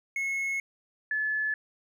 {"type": "tone pair in turn", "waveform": ["triangle", "sine"], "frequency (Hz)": [2180, 1724.3], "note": ["C#7", "A6"], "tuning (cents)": [-29, -35], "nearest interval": "major third", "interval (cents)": 406, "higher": "first", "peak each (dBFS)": -26, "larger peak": "neither", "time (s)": [[0.16, 0.6], [1.11, 1.54]], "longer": "first", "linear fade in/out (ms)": 2, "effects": []}